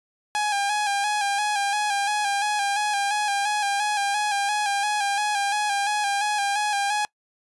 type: tone with vibrato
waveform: sawtooth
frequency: 820 Hz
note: G#5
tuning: 22 cents flat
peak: -18 dBFS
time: 0.35-7.05 s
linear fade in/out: 0 ms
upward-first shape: square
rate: 2.9 Hz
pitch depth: 39 cents each way
effects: noise-tail reverb RT60 0.1 s tail -24 dB re dry + resampled to 24000 Hz